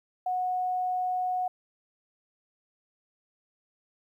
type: tone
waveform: sine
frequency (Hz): 733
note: F#5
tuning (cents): -16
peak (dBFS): -26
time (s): 0.26-1.48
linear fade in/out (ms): 5
effects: 11-bit